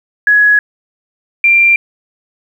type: tone pair in turn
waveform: sine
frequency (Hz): 1678 / 2373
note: G#6 / D7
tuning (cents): +17 / +17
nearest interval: tritone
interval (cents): 600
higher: second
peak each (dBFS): -5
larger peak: neither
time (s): 0.27-0.59 / 1.44-1.76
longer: neither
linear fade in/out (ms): 2
effects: 7-bit